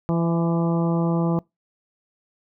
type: harmonic tone with a mistuned harmonic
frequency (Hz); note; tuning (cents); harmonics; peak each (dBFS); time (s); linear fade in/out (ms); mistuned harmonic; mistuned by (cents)
168.2; E3; +35; 1 / 2 / 3 / 4 / 5 / 6 / 7; -20 / -26 / -30 / -32 / -34 / -36 / -37; 0.09-1.39; 0; 4; -25
effects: noise-tail reverb RT60 0.2 s tail -25 dB re dry